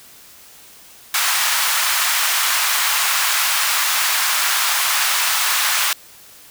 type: high-pass noise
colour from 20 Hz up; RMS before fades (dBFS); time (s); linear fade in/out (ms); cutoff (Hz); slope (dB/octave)
pink; -18; 1.14-5.93; 2; 1000; 24
effects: white hiss -44 dBFS RMS until 6.5 s